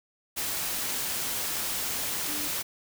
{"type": "tone in noise", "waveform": "sine", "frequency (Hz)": 296.1, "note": "D4", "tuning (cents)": 14, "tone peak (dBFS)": -39, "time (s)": [2.27, 2.49], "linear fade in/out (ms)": 20, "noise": "white", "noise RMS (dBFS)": -31, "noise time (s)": [0.36, 2.63], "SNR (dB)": -11, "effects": []}